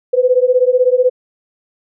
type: beating tone pair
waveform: sine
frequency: 495.3 / 511.3 Hz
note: B4 / C5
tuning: +5 / -40 cents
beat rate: 16 Hz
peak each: -12 dBFS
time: 0.13-1.1 s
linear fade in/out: 10 ms
effects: none